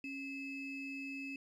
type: ring-modulated tone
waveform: triangle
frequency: 1166 Hz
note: D6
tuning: 13 cents flat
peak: -36 dBFS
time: 0.04-1.36 s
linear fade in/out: 2 ms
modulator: 1440 Hz
effects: none